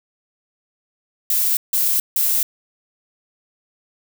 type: noise bursts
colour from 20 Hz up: violet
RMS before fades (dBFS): -18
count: 3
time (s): 1.3-2.43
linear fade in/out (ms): 2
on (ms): 270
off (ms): 160
effects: none